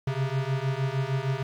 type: beating tone pair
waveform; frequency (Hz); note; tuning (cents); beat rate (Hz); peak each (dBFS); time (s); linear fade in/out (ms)
square; 130.81 / 137.31; C3 / C#3; 0 / -16; 6.5; -29; 0.07-1.43; 5
effects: low-pass 4000 Hz 12 dB/octave + 9-bit